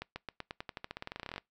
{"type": "accelerating click train", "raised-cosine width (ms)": 0.3, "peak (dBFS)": -23, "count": 23, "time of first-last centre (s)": [0.02, 1.38], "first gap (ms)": 140, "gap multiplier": 0.91, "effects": ["noise-tail reverb RT60 0.2 s tail -24 dB re dry"]}